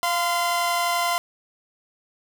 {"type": "tone pair together", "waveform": "sawtooth", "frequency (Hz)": [695.2, 1027], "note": ["F5", "C6"], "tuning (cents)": [-8, -33], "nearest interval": "perfect fifth", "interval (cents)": 675, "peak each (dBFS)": -20, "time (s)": [0.03, 1.18], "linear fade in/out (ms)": 0, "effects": []}